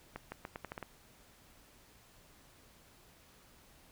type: accelerating click train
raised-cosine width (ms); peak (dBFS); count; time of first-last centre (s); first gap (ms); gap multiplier
0.5; -26; 8; 0.16-0.827; 160; 0.82
effects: pink hiss -62 dBFS RMS until 3.91 s